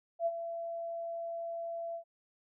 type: tone with ADSR envelope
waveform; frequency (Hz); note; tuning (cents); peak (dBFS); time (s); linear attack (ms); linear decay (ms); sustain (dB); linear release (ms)
sine; 673; E5; +36; -26; 0.19-2.04; 71; 43; -10; 91
effects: none